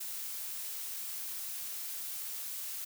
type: noise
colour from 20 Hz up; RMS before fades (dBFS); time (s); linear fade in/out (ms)
blue; -40; 0-2.85; 10
effects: none